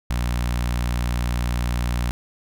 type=tone with notch filter; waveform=sawtooth; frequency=60 Hz; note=B1; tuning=49 cents flat; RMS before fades=-23 dBFS; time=0.1-2.11 s; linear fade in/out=0 ms; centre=410 Hz; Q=0.86; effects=none